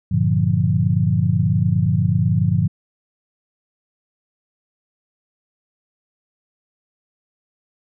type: chord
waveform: sine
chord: G minor seventh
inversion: none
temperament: equal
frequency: 98 / 116.54 / 146.83 / 174.61 Hz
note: G2 / Bb2 / D3 / F3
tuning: 0 / 0 / 0 / 0 cents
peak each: -20 dBFS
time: 0.11-2.68 s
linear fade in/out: 10 ms
effects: none